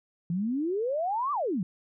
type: exponential two-way sweep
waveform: sine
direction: up then down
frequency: 163.7 to 1200 to 163.7 Hz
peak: -26 dBFS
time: 0.3-1.63 s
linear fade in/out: 2 ms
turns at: 1.32 s
effects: none